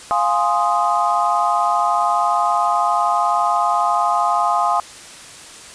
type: chord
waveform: sine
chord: F minor seventh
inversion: none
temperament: equal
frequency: 698.5 / 830.6 / 1046.5 / 1244.5 Hz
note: F5 / Ab5 / C6 / Eb6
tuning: 0 / 0 / 0 / 0 cents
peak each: -20 dBFS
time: 0.11-4.8 s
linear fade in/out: 0 ms
effects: white hiss -38 dBFS RMS until 5.74 s + resampled to 22050 Hz